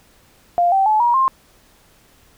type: tone with pitch steps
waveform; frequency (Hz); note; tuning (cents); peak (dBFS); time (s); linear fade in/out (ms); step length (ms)
sine; 698.5 / 775 / 860 / 954.2 / 1058.7; F5 / G5 / A5 / A#5 / C6; 0 / -20 / -40 / +40 / +20; -12; 0.58-1.28; 0; 140
effects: pink hiss -53 dBFS RMS until 2.37 s